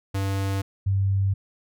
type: tone pair in turn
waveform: square / sine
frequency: 97.6 / 97.6 Hz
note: G2 / G2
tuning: -7 / -7 cents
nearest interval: unison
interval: 0 cents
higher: neither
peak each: -24 / -19 dBFS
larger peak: second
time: 0.14-0.62 / 0.86-1.34 s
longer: neither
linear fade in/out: 10 ms
effects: none